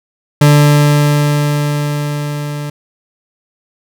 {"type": "tone with level ramp", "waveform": "40% pulse", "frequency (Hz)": 146.83, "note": "D3", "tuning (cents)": 0, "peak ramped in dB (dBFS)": [-3, -19], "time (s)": [0.41, 2.7], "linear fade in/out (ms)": 5, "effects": []}